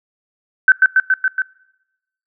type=tone with echo; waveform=sine; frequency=1531 Hz; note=G6; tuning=41 cents flat; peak=-4 dBFS; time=0.68-0.72 s; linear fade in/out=2 ms; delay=140 ms; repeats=5; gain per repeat=-2 dB; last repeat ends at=1.42 s; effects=noise-tail reverb RT60 0.9 s tail -23 dB re dry